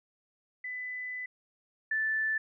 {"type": "tone pair in turn", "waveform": "sine", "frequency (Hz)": [2000, 1757.2], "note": ["B6", "A6"], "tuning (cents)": [21, -3], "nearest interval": "major second", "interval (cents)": 224, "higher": "first", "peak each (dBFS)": [-35, -27], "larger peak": "second", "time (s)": [[0.64, 1.26], [1.91, 2.38]], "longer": "first", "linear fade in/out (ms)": 5, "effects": []}